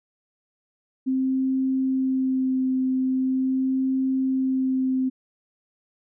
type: tone with vibrato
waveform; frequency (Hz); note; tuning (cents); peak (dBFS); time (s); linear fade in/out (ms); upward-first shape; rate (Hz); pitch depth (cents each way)
sine; 261.6; C4; 0; -20; 1.06-5.1; 20; sine; 0.42; 13
effects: none